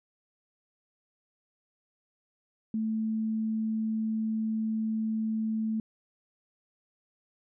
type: tone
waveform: sine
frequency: 220 Hz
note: A3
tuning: in tune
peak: -27 dBFS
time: 2.74-5.8 s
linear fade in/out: 2 ms
effects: none